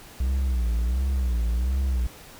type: tone with vibrato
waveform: triangle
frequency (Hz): 61.74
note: B1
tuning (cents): 0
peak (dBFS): -19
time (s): 0.2-2.07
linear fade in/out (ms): 5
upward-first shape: sine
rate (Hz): 1.4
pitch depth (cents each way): 140
effects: pink hiss -46 dBFS RMS until 2.39 s